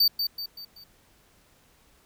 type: tone with echo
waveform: square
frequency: 4600 Hz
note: D8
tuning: 37 cents flat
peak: -18 dBFS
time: 0-0.08 s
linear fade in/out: 5 ms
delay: 190 ms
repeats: 4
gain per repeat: -7 dB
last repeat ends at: 0.84 s
effects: pink hiss -61 dBFS RMS until 2.05 s